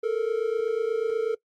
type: tone pair together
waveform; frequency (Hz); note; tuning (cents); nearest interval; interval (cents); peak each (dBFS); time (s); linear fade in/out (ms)
triangle; 435.7 / 463.9; A4 / A#4; -17 / -8; minor second; 109; -24; 0.03-1.35; 10
effects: noise-tail reverb RT60 0.1 s tail -22 dB re dry + AAC 64 kbps